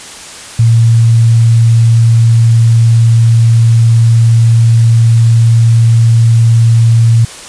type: tone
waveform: sine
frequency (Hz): 114.9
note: A#2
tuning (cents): -25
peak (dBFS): -3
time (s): 0.59-7.25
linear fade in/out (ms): 5
effects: white hiss -28 dBFS RMS until 7.48 s + resampled to 22050 Hz